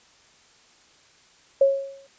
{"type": "tone with exponential decay", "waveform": "sine", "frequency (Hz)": 548, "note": "C#5", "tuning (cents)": -20, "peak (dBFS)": -11, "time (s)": [1.61, 2.07], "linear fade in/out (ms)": 5, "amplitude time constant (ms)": 98, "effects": ["white hiss -56 dBFS RMS until 2.18 s", "resampled to 16000 Hz"]}